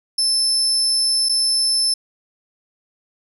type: tone with dropouts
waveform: 35% pulse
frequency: 5274 Hz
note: E8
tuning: in tune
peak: -13 dBFS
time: 0.18-1.94 s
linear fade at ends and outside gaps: 5 ms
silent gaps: 1.288-1.293 s
effects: none